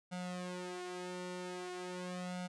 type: tone with flanger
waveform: sawtooth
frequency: 180.4 Hz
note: F#3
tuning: 44 cents flat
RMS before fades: -43 dBFS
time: 0.11-2.48 s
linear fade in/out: 20 ms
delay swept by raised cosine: 1.4 to 3.4 ms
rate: 0.43 Hz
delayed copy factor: +0.9
effects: resampled to 22050 Hz